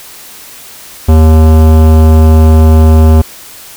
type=tone with hard clipping; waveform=sine; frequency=79 Hz; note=D#2; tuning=27 cents sharp; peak=-3 dBFS; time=1.08-3.22 s; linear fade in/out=10 ms; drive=18 dB; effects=white hiss -31 dBFS RMS until 3.76 s